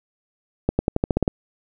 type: accelerating click train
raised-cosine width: 2 ms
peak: -5 dBFS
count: 9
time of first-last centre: 0.69-1.279 s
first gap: 100 ms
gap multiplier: 0.91
effects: none